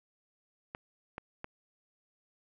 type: clicks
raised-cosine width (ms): 0.5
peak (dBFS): -24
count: 3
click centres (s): 0.749 / 1.181 / 1.444
effects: none